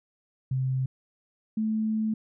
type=tone pair in turn; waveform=sine; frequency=130.81 / 218.2 Hz; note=C3 / A3; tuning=0 / -14 cents; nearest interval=major sixth; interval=886 cents; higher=second; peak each=-24 dBFS; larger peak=neither; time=0.51-0.86 / 1.57-2.14 s; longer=second; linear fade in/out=5 ms; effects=none